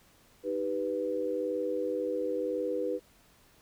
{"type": "chord", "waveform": "sine", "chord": "Eb augmented", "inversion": "none", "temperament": "equal", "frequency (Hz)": [311.1, 392, 493.9], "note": ["Eb4", "G4", "B4"], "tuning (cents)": [0, 0, 0], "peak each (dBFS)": [-36, -35, -31], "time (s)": [0.43, 3], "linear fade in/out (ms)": 50, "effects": ["pink hiss -62 dBFS RMS until 3.61 s"]}